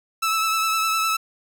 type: tone with vibrato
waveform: sawtooth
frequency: 1311 Hz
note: E6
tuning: 10 cents flat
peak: -16 dBFS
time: 0.22-1.17 s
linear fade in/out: 10 ms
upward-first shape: sine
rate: 9.8 Hz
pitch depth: 20 cents each way
effects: none